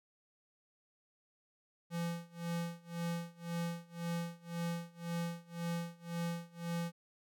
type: tone with tremolo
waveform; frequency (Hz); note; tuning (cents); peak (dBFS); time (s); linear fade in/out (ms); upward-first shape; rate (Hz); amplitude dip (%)
square; 170; F3; -46; -35; 1.9-6.92; 50; sine; 1.9; 95
effects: none